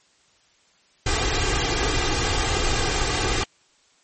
pink noise with comb filter, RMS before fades -22 dBFS, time 1.06-3.44 s, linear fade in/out 5 ms, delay 2.5 ms, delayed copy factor +0.65, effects white hiss -60 dBFS RMS until 4.03 s + MP3 32 kbps

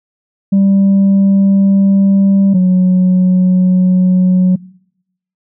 sine tone pair in turn, 196 / 183.57 Hz, G3 / F#3, 0 / -13 cents, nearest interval minor second, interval 113 cents, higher first, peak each -4 dBFS, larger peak neither, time 0.52-2.54 / 2.54-4.56 s, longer neither, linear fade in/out 10 ms, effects noise-tail reverb RT60 0.8 s tail -24 dB re dry + tanh soft clip ceiling -5 dBFS

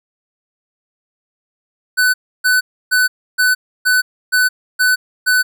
square tone bursts, 1501 Hz, F#6, 24 cents sharp, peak -11 dBFS, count 8, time 1.97-5.43 s, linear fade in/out 20 ms, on 170 ms, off 300 ms, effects none

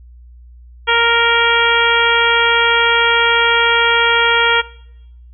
harmonic tone, 466.2 Hz, A#4, in tune, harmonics 1 / 2 / 3 / 4 / 5 / 6 / 7, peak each -19 / -17 / -16 / -19 / -19 / -22 / -19 dBFS, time 0.87-4.62 s, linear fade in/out 20 ms, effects noise-tail reverb RT60 0.8 s tail -21 dB re dry + added 60 Hz sine -37 dBFS peak until 5.33 s

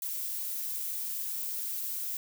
violet noise, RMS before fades -35 dBFS, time 0.02-2.17 s, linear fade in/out 2 ms, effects none

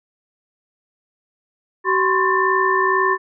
sine tone cluster, 380.8 / 1026 / 1088 / 1784 Hz, F#4 / C6 / C#6 / A6, +50 / -34 / -33 / +23 cents, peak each -20 dBFS, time 1.84-3.18 s, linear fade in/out 50 ms, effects none

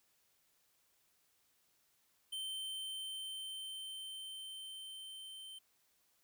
square tone with level ramp, 3104 Hz, G7, 18 cents flat, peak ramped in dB -40 to -49 dBFS, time 2.32-5.59 s, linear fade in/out 10 ms, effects white hiss -75 dBFS RMS until 6.23 s

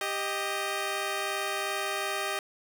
10% pulse tone pair together, 394 / 622.3 Hz, G4 / D#5, +9 / 0 cents, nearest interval minor sixth, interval 791 cents, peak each -24 dBFS, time 0.01-2.39 s, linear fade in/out 2 ms, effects none

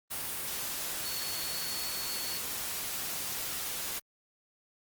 sine tone in noise, 4407 Hz, C#8, 11 cents flat, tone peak -39 dBFS, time 1.04-2.39 s, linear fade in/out 20 ms, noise white, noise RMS -36 dBFS, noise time 0.1-4 s, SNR -6 dB, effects Opus 32 kbps

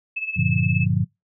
sine tone with tremolo, 2606 Hz, E7, 20 cents flat, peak -22 dBFS, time 0.16-0.86 s, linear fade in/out 10 ms, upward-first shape sine, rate 17 Hz, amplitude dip 75%
sine chord, G minor seventh, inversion none, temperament just, 98 / 117.6 / 147 / 176.4 Hz, G2 / Bb2 / D3 / F3, 0 / +16 / +2 / +18 cents, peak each -23 dBFS, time 0.36-1.05 s, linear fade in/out 20 ms
effects noise-tail reverb RT60 0.2 s tail -25 dB re dry

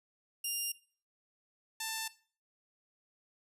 5% pulse tone pair in turn, 2800 / 889.1 Hz, F7 / A5, +4 / +18 cents, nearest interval octave + minor sixth, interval 1986 cents, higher first, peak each -24 dBFS, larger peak neither, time 0.44-0.72 / 1.8-2.08 s, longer neither, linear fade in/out 5 ms, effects noise-tail reverb RT60 0.4 s tail -17 dB re dry + resampled to 32000 Hz

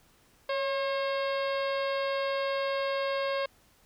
harmonic tone with a mistuned harmonic, 539 Hz, C#5, 49 cents flat, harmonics 1 / 2 / 3 / 4 / 5 / 6 / 7 / 8 / 9, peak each -29 / -35 / -39 / -41 / -43 / -45 / -46 / -47 / -48 dBFS, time 0.49-3.46 s, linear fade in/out 5 ms, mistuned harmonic 1, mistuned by +42 cents, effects pink hiss -63 dBFS RMS until 3.85 s

